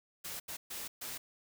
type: noise bursts at uneven times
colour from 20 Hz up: white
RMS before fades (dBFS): -42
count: 4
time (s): 0.24-0.4 / 0.48-0.57 / 0.7-0.88 / 1.01-1.18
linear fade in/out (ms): 10
effects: none